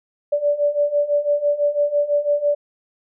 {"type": "beating tone pair", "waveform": "sine", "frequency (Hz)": [579, 585], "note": ["D5", "D5"], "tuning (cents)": [-25, -7], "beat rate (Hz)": 6, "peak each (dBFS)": [-21, -18], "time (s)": [0.32, 2.55], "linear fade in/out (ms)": 10, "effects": []}